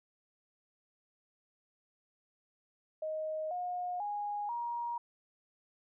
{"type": "tone with pitch steps", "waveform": "sine", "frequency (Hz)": [625, 717.9, 824.7, 947.3], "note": ["D#5", "F5", "G#5", "A#5"], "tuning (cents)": [8, 48, -12, 28], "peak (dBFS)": -34, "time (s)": [3.02, 4.98], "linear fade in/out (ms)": 5, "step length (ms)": 490, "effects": []}